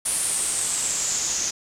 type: noise with low-pass filter sweep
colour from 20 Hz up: white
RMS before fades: -25 dBFS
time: 0.05-1.51 s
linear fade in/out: 10 ms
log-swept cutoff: 9800 to 6300 Hz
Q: 6.4
effects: none